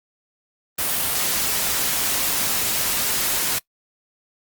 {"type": "noise", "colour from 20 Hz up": "white", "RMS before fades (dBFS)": -22, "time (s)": [0.78, 3.59], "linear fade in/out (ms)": 10, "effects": ["noise-tail reverb RT60 0.1 s tail -23 dB re dry", "Opus 32 kbps"]}